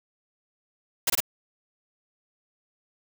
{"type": "noise bursts", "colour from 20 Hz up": "white", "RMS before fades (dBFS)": -23, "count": 3, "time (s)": [1.07, 1.204], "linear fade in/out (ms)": 5, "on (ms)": 30, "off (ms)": 22, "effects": []}